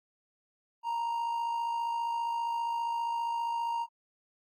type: tone with amplitude modulation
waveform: triangle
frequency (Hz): 932.3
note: A#5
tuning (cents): 0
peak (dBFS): -26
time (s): 0.83-3.87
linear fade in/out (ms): 50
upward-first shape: sine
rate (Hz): 55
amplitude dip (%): 40
effects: AAC 48 kbps